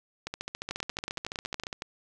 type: two click trains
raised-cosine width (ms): 0.2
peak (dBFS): -17 / -17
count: 21 / 13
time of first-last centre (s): 0.27-1.669 / 0.71-1.821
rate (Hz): 14.3 / 10.8
effects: none